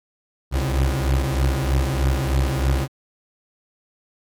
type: beating tone pair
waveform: 30% pulse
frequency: 65.41 / 68.61 Hz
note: C2 / C#2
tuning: 0 / -17 cents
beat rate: 3.2 Hz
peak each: -18 dBFS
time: 0.51-2.88 s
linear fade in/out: 50 ms
effects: MP3 96 kbps